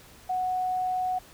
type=tone; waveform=sine; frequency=738 Hz; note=F#5; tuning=5 cents flat; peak=-25 dBFS; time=0.29-1.19 s; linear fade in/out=10 ms; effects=pink hiss -52 dBFS RMS until 1.33 s

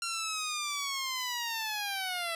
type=linear sweep; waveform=10% pulse; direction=down; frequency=1380 to 659.3 Hz; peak=-24 dBFS; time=0.02-2.35 s; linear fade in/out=2 ms; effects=resampled to 32000 Hz + 11-bit

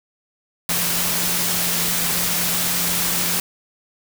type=tone in noise; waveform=sine; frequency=174.61 Hz; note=F3; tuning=in tune; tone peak=-31 dBFS; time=0.69-3.4 s; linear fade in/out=2 ms; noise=white; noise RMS=-21 dBFS; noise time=0.69-3.4 s; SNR=-13 dB; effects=none

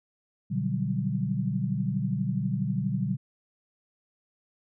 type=chord; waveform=sine; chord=G major seventh; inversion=first; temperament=just; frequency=122.5 / 147 / 183.75 / 196 Hz; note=B2 / D3 / F#3 / G3; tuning=-14 / +2 / -12 / 0 cents; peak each=-31 dBFS; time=0.5-3.17 s; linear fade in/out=20 ms; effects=none

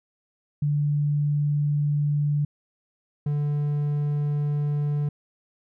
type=tone pair in turn; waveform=sine / triangle; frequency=146.5 / 146.5 Hz; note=D3 / D3; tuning=-4 / -4 cents; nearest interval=unison; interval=0 cents; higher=neither; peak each=-20 dBFS; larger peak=neither; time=0.62-2.45 / 3.26-5.09 s; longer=neither; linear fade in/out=5 ms; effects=none

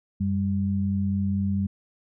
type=tone pair together; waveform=sine; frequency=93.21 / 197.4 Hz; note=F#2 / G3; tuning=+13 / +12 cents; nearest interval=octave + minor second; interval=1299 cents; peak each=-26 / -24 dBFS; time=0.2-1.67 s; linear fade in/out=10 ms; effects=none

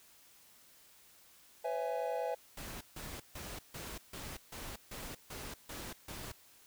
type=chord; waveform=triangle; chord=C# minor seventh; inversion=third; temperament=equal with one note detuned; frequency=504.3 / 554.4 / 659.3 / 830.6 Hz; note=B4 / C#5 / E5 / G#5; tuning=+36 / 0 / 0 / 0 cents; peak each=-36 / -40 / -37 / -38 dBFS; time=1.64-2.35 s; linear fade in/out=10 ms
type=noise bursts; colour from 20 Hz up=pink; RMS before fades=-45 dBFS; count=10; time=2.57-6.32 s; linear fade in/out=5 ms; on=240 ms; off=150 ms
effects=white hiss -62 dBFS RMS until 6.66 s

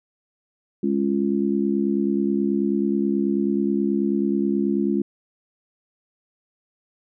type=chord; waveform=sine; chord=Db major; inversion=second; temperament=just; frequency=207.9 / 277.2 / 346.5 Hz; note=Ab3 / Db4 / F4; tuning=+2 / 0 / -14 cents; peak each=-22 / -24 / -24 dBFS; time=0.83-5.02 s; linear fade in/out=5 ms; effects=none

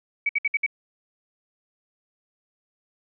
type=tone bursts; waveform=sine; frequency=2273 Hz; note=C#7; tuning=43 cents sharp; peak=-19 dBFS; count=5; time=0.26-0.664 s; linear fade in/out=5 ms; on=32 ms; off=61 ms; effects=none

